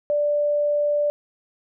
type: tone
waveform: sine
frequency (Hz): 587.3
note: D5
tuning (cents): 0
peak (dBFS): -18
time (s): 0.1-1.1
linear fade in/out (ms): 0
effects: none

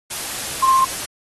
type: tone in noise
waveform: sine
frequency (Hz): 1056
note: C6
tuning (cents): +16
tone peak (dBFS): -11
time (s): 0.62-0.85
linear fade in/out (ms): 10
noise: white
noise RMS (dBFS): -27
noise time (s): 0.1-1.06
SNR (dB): +13
effects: AAC 32 kbps

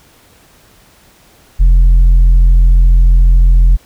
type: tone with tanh clipping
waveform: sine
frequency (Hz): 42.96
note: F1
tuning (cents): -28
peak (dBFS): -4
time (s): 1.59-3.77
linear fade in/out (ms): 20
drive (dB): 3
effects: pink hiss -46 dBFS RMS until 3.85 s

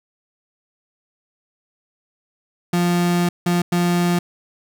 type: tone bursts at uneven times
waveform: 35% pulse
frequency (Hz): 175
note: F3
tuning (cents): +4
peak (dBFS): -14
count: 3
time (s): 2.73-3.29 / 3.46-3.62 / 3.72-4.19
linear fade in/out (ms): 5
effects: none

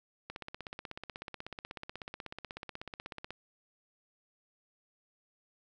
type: click train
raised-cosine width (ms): 0.3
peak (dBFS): -25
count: 50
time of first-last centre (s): 0.3-3.306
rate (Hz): 16.3
effects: none

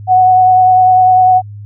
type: tone with vibrato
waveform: sine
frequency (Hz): 740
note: F#5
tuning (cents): 0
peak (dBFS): -4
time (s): 0.07-1.42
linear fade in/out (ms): 50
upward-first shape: triangle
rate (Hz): 10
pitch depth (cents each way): 18
effects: added 103 Hz sine -26 dBFS peak until 1.65 s

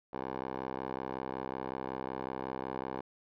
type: tone with band-pass filter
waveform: 10% pulse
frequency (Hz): 65.41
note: C2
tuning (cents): 0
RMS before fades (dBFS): -39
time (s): 0.13-3.01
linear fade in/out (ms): 5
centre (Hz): 690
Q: 1.7
effects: resampled to 11025 Hz

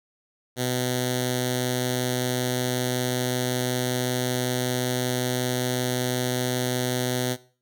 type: tone with notch filter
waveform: 5% pulse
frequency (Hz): 125.3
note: B2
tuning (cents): +25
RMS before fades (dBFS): -26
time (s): 0.56-7.37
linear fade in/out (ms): 50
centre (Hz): 1100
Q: 0.6
effects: noise-tail reverb RT60 0.4 s tail -18 dB re dry

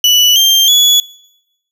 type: tone with pitch steps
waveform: 35% pulse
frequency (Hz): 2960 / 3172 / 3400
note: F#7 / G7 / G#7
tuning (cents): 0 / +20 / +40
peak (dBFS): -4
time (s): 0.04-1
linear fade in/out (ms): 2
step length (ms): 320
effects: noise-tail reverb RT60 0.9 s tail -24 dB re dry

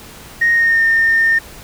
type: tone with pitch glide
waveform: sine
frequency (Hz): 1864.7 to 1817.9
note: A#6 to A#6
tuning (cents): 0 to -44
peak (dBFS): -9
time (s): 0.41-1.39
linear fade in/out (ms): 10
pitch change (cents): -44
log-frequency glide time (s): 0.53-0.82
effects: tanh soft clip ceiling -5 dBFS + pink hiss -37 dBFS RMS until 1.63 s

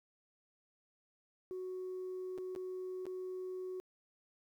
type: tone with dropouts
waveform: sine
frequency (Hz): 370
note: F#4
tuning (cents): 0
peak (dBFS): -38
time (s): 1.51-3.8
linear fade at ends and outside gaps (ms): 0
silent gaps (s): 2.378-2.384 / 2.551-2.561 / 3.055-3.066
effects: tanh soft clip ceiling -37 dBFS + 12-bit

